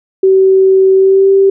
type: tone with pitch glide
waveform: sine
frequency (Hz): 381.9 to 390.1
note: G4 to G4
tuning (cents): -45 to -8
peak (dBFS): -4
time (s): 0.23-1.5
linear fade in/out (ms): 5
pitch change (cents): +37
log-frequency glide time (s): 0.94-1.3
effects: none